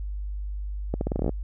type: accelerating click train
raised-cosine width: 2 ms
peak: -13 dBFS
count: 11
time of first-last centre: 0.94-1.293 s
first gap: 71 ms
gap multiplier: 0.83
effects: added 50 Hz sine -29 dBFS peak until 1.43 s